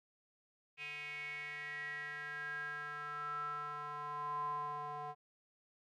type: tone with band-pass filter sweep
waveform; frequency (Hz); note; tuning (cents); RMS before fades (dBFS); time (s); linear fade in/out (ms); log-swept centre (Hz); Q
square; 147.5; D3; +8; -43; 0.77-5.15; 50; 2500 to 870; 9.3
effects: none